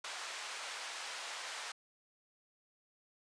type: band-pass noise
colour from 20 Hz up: pink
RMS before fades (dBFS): -44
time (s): 0.04-1.72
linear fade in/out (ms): 5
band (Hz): 910 to 7300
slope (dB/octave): 12
effects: high-pass 400 Hz 12 dB/octave + resampled to 22050 Hz